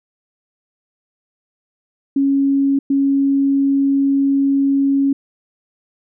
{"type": "tone bursts at uneven times", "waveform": "sine", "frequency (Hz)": 276, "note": "C#4", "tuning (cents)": -7, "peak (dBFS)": -12, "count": 2, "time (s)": [[2.16, 2.79], [2.9, 5.13]], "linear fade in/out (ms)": 5, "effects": []}